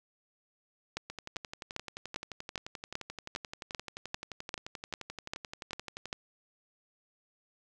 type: two click trains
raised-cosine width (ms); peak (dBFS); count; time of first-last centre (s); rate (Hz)
0.2; -17 / -23; 14 / 58; 0.97-6.129 / 1.1-6.057; 2.52 / 11.5
effects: none